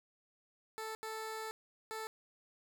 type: tone bursts at uneven times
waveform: 15% pulse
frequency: 440 Hz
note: A4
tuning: in tune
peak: -34 dBFS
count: 3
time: 0.78-0.95 / 1.03-1.51 / 1.91-2.07 s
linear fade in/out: 0 ms
effects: none